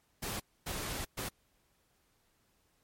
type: noise bursts at uneven times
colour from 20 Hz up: pink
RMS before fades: -38 dBFS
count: 3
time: 0.22-0.4 / 0.66-1.05 / 1.17-1.29 s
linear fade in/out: 10 ms
effects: pink hiss -73 dBFS RMS until 2.83 s + MP3 64 kbps